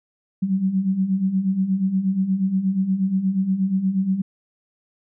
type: beating tone pair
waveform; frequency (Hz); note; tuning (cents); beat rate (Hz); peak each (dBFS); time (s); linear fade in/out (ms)
sine; 184.7 / 193.1; F#3 / G3; -3 / -26; 8.4; -25 / -19; 0.42-4.22; 10
effects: none